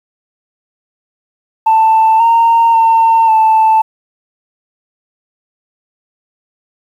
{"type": "tone with pitch steps", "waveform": "sine", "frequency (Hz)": [886, 921, 906, 881], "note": ["A5", "A#5", "A#5", "A5"], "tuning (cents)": [12, -21, -50, 2], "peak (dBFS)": -4, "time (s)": [1.66, 3.82], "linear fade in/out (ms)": 10, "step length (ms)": 540, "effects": ["tanh soft clip ceiling -3 dBFS", "7-bit"]}